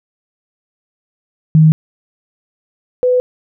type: tone pair in turn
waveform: sine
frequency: 157.1 / 500.3 Hz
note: D#3 / B4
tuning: +17 / +22 cents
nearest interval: octave + minor sixth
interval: 2005 cents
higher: second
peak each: -4 / -9 dBFS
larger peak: first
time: 1.55-1.72 / 3.03-3.2 s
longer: neither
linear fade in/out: 0 ms
effects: none